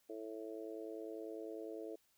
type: harmonic tone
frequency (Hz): 110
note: A2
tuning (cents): 0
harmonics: 3 / 4 / 5 / 6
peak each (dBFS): -48 / -47 / -52 / -53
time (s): 0.09-1.96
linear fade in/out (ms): 10
effects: white hiss -75 dBFS RMS until 2.17 s